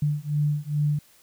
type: beating tone pair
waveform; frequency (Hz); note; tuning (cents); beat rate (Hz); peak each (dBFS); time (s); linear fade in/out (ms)
sine; 146.83 / 149.23; D3 / D3; 0 / +28; 2.4; -25; 0.02-0.99; 5
effects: white hiss -57 dBFS RMS until 1.22 s